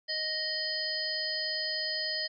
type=harmonic tone; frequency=622.3 Hz; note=D#5; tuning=in tune; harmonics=1 / 3 / 5 / 7 / 8; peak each=-41 / -37 / -43 / -35 / -34 dBFS; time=0.08-2.28 s; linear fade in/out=20 ms; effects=none